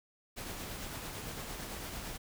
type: noise with tremolo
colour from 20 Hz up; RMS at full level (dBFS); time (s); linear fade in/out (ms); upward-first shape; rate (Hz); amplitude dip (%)
pink; -41; 0.36-2.18; 20; triangle; 8.9; 30
effects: none